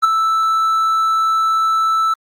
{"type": "tone with ADSR envelope", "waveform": "triangle", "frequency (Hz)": 1318.5, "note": "E6", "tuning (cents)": 0, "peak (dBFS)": -4, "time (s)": [0.02, 2.14], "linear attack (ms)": 22, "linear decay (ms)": 14, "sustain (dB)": -7, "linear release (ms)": 7, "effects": ["Opus 24 kbps"]}